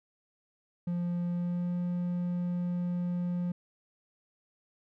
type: tone with pitch glide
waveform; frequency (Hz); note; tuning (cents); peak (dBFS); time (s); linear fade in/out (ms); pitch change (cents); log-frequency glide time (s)
triangle; 174.6 to 176.53; F3 to F3; 0 to +19; -27; 0.87-3.52; 5; +19; 1.28-1.76
effects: none